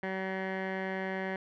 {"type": "tone with low-pass filter", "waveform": "15% pulse", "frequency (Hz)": 189.9, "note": "F#3", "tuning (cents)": 45, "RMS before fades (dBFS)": -35, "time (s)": [0.03, 1.36], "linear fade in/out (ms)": 2, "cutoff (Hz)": 1900, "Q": 2.6, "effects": []}